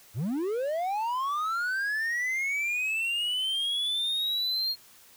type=linear sweep; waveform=triangle; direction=up; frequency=90.3 to 4262 Hz; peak=-25 dBFS; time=0.14-4.76 s; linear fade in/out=50 ms; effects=white hiss -55 dBFS RMS until 5.16 s